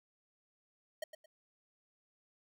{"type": "tone with echo", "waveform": "square", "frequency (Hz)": 626, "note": "D#5", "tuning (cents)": 10, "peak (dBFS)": -37, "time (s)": [1.02, 1.04], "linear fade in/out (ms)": 5, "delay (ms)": 110, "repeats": 2, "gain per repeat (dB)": -11, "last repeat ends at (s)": 1.26, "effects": []}